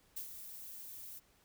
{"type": "noise with ADSR envelope", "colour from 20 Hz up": "violet", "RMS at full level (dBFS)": -41, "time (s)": [0.16, 1.2], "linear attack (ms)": 11, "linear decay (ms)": 96, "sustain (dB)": -8, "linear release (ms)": 22, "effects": ["pink hiss -69 dBFS RMS until 1.44 s"]}